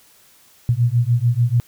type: beating tone pair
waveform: sine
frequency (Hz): 116.5 / 123.3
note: A#2 / B2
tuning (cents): -1 / -2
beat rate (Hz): 6.8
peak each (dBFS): -17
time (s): 0.69-1.6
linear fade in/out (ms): 0
effects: white hiss -52 dBFS RMS until 1.67 s